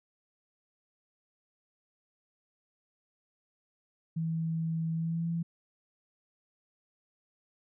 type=tone with pitch glide; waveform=sine; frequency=162.8 to 167.57 Hz; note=E3 to E3; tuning=-21 to +29 cents; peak=-29 dBFS; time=4.16-5.43 s; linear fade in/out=10 ms; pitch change=+50 cents; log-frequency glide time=4.94-5.28 s; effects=none